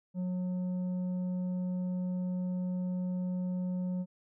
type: tone with tanh clipping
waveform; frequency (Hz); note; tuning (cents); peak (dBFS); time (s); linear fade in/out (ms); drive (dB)
sine; 181.7; F#3; -31; -32; 0.14-4.06; 50; 6
effects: none